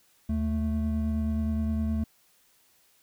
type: tone pair together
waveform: triangle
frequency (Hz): 76.51 / 220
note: D#2 / A3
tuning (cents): -29 / 0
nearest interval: octave + tritone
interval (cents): 1829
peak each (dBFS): -26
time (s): 0.29-2.04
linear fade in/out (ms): 5
effects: white hiss -64 dBFS RMS until 3.02 s